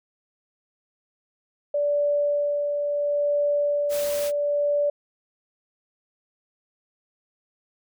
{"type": "tone with tremolo", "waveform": "sine", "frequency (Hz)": 581, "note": "D5", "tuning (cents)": -19, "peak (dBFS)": -19, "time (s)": [1.74, 4.9], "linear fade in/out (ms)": 5, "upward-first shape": "sine", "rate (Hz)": 0.73, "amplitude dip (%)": 35}
{"type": "noise", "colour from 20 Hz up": "white", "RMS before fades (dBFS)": -34, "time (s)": [3.89, 4.32], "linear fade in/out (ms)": 50}
{"effects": []}